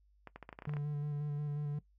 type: clicks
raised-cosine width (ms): 0.5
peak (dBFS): -31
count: 11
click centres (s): 0.273 / 0.36 / 0.427 / 0.491 / 0.528 / 0.589 / 0.622 / 0.654 / 0.694 / 0.737 / 0.768
type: tone with vibrato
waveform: triangle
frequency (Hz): 146.83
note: D3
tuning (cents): 0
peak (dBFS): -32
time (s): 0.67-1.79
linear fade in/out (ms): 5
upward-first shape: square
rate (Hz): 5.6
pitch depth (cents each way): 18
effects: noise-tail reverb RT60 0.1 s tail -18 dB re dry + added 50 Hz sine -65 dBFS peak until 1.98 s